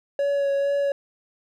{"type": "tone with vibrato", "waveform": "triangle", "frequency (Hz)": 561, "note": "C#5", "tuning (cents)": 21, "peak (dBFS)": -18, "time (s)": [0.19, 0.92], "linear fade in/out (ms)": 2, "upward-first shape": "sine", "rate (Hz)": 2.2, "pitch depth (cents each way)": 16, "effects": []}